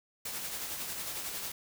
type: noise with tremolo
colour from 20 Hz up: white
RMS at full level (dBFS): -37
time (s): 0.25-1.52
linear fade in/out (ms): 5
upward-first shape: sine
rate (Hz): 11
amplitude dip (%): 35
effects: none